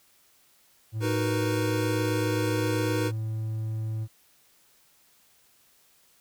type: tone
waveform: triangle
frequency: 110 Hz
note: A2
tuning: in tune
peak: -26 dBFS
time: 0.92-4.08 s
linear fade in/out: 50 ms
type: chord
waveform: square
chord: B major seventh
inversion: first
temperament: equal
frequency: 311.1 / 370 / 466.2 / 493.9 Hz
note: D#4 / F#4 / A#4 / B4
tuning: 0 / 0 / 0 / 0 cents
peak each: -30 / -34 / -35 / -33 dBFS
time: 1-3.12 s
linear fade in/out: 50 ms
effects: white hiss -62 dBFS RMS until 6.2 s